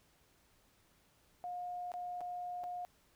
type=tone with dropouts; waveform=sine; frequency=714 Hz; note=F5; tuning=38 cents sharp; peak=-39 dBFS; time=1.44-2.85 s; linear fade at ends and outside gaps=0 ms; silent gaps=1.918-1.939 / 2.207-2.213 / 2.636-2.64 s; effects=pink hiss -70 dBFS RMS until 3.15 s